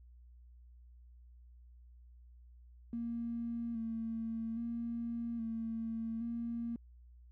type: tone with vibrato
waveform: triangle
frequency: 229.8 Hz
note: A#3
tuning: 25 cents flat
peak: -32 dBFS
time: 2.93-6.76 s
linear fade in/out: 2 ms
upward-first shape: square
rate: 0.61 Hz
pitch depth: 28 cents each way
effects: tanh soft clip ceiling -34 dBFS + added 60 Hz sine -55 dBFS peak until 7.31 s